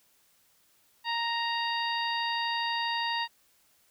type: harmonic tone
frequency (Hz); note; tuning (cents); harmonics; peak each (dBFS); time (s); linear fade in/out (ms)
932.3; A#5; 0; 1 / 2 / 3 / 4 / 5; -31 / -34 / -36 / -37 / -38; 1.04-3.28; 50
effects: white hiss -66 dBFS RMS until 3.9 s